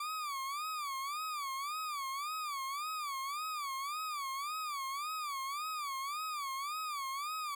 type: tone with vibrato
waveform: 40% pulse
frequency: 1165 Hz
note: D6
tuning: 14 cents flat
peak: -36 dBFS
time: 0-7.55 s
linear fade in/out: 5 ms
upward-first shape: sine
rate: 1.8 Hz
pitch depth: 150 cents each way
effects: none